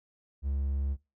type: tone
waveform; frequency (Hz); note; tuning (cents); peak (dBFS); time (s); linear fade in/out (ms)
triangle; 69.3; C#2; 0; -26; 0.42-0.97; 50
effects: noise-tail reverb RT60 0.3 s tail -22 dB re dry